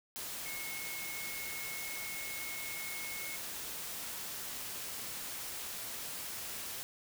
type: tone in noise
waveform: sine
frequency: 2180 Hz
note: C#7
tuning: 29 cents flat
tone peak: -43 dBFS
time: 0.46-3.36 s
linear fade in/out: 0 ms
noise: white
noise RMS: -42 dBFS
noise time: 0.16-6.83 s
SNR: -4 dB
effects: none